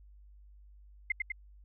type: tone with echo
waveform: sine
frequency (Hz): 2093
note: C7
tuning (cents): 0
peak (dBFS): -26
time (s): 1.1-1.12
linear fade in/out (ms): 5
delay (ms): 100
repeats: 2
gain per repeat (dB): -3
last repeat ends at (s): 1.32
effects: added 50 Hz sine -53 dBFS peak until 1.64 s